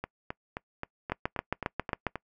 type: two click trains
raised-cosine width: 0.5 ms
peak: -13 / -19 dBFS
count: 8 / 9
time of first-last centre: 1.12-2.067 / 0.04-2.156 s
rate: 7.39 / 3.78 Hz
effects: noise-tail reverb RT60 0.1 s tail -24 dB re dry